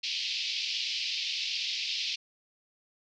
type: band-pass noise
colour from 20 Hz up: white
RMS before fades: -33 dBFS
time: 0.03-2.16 s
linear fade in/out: 10 ms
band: 2400 to 5100 Hz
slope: 48 dB/octave
effects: none